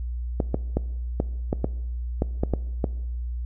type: clicks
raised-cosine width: 2 ms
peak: -9 dBFS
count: 10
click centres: 0.402 / 0.544 / 0.77 / 1.201 / 1.529 / 1.644 / 2.221 / 2.435 / 2.537 / 2.842 s
effects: noise-tail reverb RT60 1.0 s tail -20 dB re dry + added 60 Hz sine -27 dBFS peak until 3.45 s